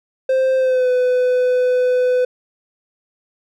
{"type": "tone with pitch glide", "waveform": "triangle", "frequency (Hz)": [523.3, 501.4], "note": ["C5", "B4"], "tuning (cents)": [0, 26], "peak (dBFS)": -11, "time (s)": [0.29, 2.25], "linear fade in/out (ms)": 5, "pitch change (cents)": -74, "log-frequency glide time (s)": [0.57, 0.9], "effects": []}